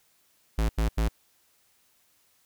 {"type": "tone bursts", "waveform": "square", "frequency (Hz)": 55, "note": "A1", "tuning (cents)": 0, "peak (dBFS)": -23, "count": 3, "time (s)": [0.58, 1.084], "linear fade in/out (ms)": 5, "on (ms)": 110, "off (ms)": 87, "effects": ["white hiss -66 dBFS RMS until 2.45 s"]}